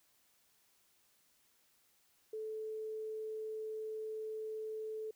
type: tone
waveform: sine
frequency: 435.9 Hz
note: A4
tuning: 16 cents flat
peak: -39 dBFS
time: 2.33-5.11 s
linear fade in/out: 5 ms
effects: white hiss -72 dBFS RMS until 5.15 s